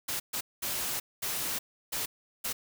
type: noise bursts at uneven times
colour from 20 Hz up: white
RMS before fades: -33 dBFS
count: 6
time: 0.08-0.2 / 0.33-0.41 / 0.62-1 / 1.22-1.59 / 1.92-2.06 / 2.44-2.53 s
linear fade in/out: 10 ms
effects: none